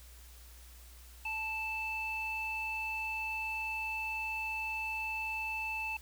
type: tone with low-pass filter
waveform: square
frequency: 880 Hz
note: A5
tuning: in tune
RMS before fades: -37 dBFS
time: 1.25-5.97 s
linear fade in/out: 5 ms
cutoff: 2800 Hz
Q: 8.5
effects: added 60 Hz sine -52 dBFS peak until 6.01 s + white hiss -58 dBFS RMS until 6.01 s